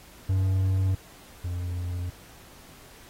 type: tone pair in turn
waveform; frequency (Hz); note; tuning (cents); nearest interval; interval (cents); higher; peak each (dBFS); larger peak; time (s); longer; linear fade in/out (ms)
triangle; 94.9 / 88.62; F#2 / F2; +44 / +26; minor second; 118; first; -19 / -26; first; 0.29-0.95 / 1.44-2.1; neither; 5
effects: pink hiss -51 dBFS RMS until 3.09 s + AAC 48 kbps